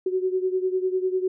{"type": "beating tone pair", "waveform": "sine", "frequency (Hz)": [370, 380], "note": ["F#4", "F#4"], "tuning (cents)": [0, 46], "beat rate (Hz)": 10, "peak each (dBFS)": [-23, -27], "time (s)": [0.06, 1.28], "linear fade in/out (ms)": 5, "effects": []}